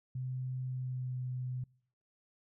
sine tone with pitch glide, 128.6 to 126.68 Hz, C3 to B2, -30 to +44 cents, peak -35 dBFS, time 0.15-1.64 s, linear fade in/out 5 ms, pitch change -26 cents, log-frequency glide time 0.64-1.2 s, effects noise-tail reverb RT60 0.6 s tail -26 dB re dry

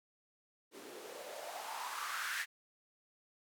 blue noise with band-pass filter sweep, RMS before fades -43 dBFS, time 0.71-2.46 s, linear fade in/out 50 ms, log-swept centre 310 to 1800 Hz, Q 4.3, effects none

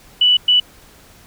sine tone bursts at uneven times, 2963 Hz, F#7, 2 cents sharp, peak -9 dBFS, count 2, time 0.21-0.37 / 0.48-0.6 s, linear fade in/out 5 ms, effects pink hiss -46 dBFS RMS until 1.26 s

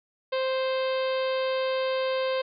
harmonic tone with a mistuned harmonic, 523.3 Hz, C5, in tune, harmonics 1 / 2 / 3 / 4 / 5 / 6 / 7 / 8 / 9, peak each -25 / -34 / -39 / -41 / -40 / -41 / -42 / -45 / -46 dBFS, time 0.32-2.42 s, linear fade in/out 10 ms, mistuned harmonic 7, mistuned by +17 cents, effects none

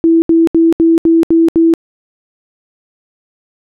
sine tone bursts, 329.6 Hz, E4, in tune, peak -5 dBFS, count 7, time 0.04-1.738 s, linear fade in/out 0 ms, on 180 ms, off 73 ms, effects none

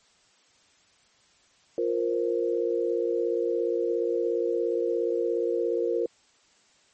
sine chord, F suspended fourth, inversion none, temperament equal, 349.2 / 466.2 / 523.3 Hz, F4 / Bb4 / C5, 0 / 0 / 0 cents, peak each -28 / -26 / -31 dBFS, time 1.78-6.06 s, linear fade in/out 2 ms, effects white hiss -62 dBFS RMS until 6.93 s + MP3 32 kbps

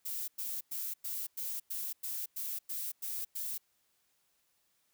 violet noise bursts, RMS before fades -38 dBFS, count 11, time 0.05-3.58 s, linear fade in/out 10 ms, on 230 ms, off 100 ms, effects white hiss -75 dBFS RMS until 4.93 s

